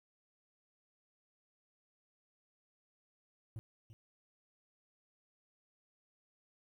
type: tone with echo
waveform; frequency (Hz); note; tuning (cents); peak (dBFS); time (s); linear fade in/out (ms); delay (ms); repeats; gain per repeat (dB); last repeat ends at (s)
triangle; 111.5; A2; +23; -39; 3.56-3.59; 0; 340; 1; -11; 3.93
effects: 12-bit